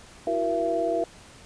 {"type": "tone cluster", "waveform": "sine", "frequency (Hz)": [332.5, 370.9, 474, 672], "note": ["E4", "F#4", "A#4", "E5"], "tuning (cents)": [15, 4, 29, 33], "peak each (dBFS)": [-30, -32, -29, -25], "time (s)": [0.27, 1.04], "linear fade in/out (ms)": 2, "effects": ["pink hiss -49 dBFS RMS until 1.45 s", "resampled to 22050 Hz"]}